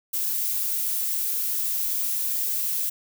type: noise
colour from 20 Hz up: violet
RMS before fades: -26 dBFS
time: 0.13-2.9 s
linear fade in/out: 10 ms
effects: none